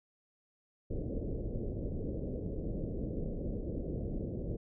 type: low-pass noise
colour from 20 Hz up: pink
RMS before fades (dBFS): -37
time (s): 0.9-4.57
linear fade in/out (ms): 10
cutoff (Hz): 550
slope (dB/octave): 48
effects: none